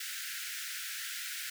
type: high-pass noise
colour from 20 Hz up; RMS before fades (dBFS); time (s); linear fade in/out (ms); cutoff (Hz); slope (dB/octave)
pink; -40; 0-1.5; 5; 1400; 96
effects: none